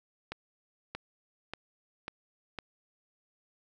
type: accelerating click train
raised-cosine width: 0.3 ms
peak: -21 dBFS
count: 5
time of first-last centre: 0.32-2.588 s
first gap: 630 ms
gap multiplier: 0.93
effects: none